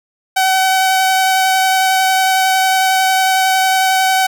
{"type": "tone with vibrato", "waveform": "sawtooth", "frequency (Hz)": 758, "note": "F#5", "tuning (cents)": 42, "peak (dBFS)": -7, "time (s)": [0.36, 4.27], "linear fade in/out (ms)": 10, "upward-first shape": "sine", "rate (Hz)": 11, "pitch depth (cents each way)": 10, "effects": []}